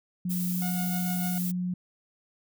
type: tone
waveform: sine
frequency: 180 Hz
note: F#3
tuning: 47 cents flat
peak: -27 dBFS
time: 0.25-1.74 s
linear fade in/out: 5 ms
type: noise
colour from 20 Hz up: violet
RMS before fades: -35 dBFS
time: 0.29-1.52 s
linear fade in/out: 20 ms
type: tone with tremolo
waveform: sawtooth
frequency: 723 Hz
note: F#5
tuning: 40 cents flat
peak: -32 dBFS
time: 0.62-1.38 s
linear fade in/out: 0 ms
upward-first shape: sine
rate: 6.7 Hz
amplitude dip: 50%
effects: none